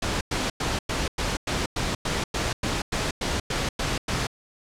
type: noise bursts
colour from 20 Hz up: pink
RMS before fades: -26 dBFS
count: 15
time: 0.02-4.27 s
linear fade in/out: 5 ms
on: 190 ms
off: 100 ms
effects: low-pass 7000 Hz 12 dB/octave